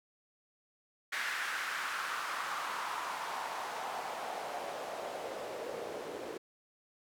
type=noise with band-pass filter sweep; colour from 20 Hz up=white; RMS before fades=-39 dBFS; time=1.12-6.38 s; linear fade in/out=10 ms; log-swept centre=1700 to 420 Hz; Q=2.7; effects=none